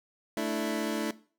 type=chord; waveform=25% pulse; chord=A suspended fourth; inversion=none; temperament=equal; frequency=220 / 293.7 / 329.6 Hz; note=A3 / D4 / E4; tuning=0 / 0 / 0 cents; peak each=-30 dBFS; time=0.37-1.11 s; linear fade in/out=2 ms; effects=noise-tail reverb RT60 0.4 s tail -18 dB re dry